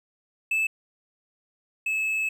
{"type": "tone pair in turn", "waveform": "triangle", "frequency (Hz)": [2622, 2598], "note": ["E7", "E7"], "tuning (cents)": [-10, -26], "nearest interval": "unison", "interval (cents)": 16, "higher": "first", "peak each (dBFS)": [-20, -22], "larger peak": "first", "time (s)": [[0.51, 0.67], [1.86, 2.29]], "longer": "second", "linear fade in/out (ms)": 5, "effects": []}